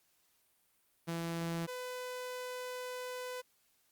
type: tone pair in turn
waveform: sawtooth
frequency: 167.3 / 501.3 Hz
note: E3 / B4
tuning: +26 / +26 cents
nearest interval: octave + perfect fifth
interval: 1900 cents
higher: second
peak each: -31 / -36 dBFS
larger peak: first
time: 1.07-1.67 / 1.67-3.42 s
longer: second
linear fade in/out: 20 ms
effects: white hiss -73 dBFS RMS until 3.91 s + Opus 48 kbps